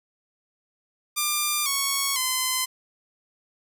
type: tone with pitch steps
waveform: 5% pulse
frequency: 1194 / 1107.6 / 1027.5 Hz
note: D6 / C#6 / C6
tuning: +28 / -2 / -32 cents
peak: -11 dBFS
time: 1.16-2.66 s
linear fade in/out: 20 ms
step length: 500 ms
effects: none